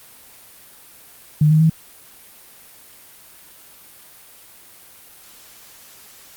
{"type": "tone with pitch steps", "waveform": "sine", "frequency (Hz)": [151.5, 155.85, 160.32], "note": ["D#3", "D#3", "E3"], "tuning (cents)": [-46, 3, -48], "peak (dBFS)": -10, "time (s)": [1.41, 1.698], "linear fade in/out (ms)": 5, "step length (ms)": 96, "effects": ["white hiss -45 dBFS RMS until 6.36 s", "Opus 32 kbps"]}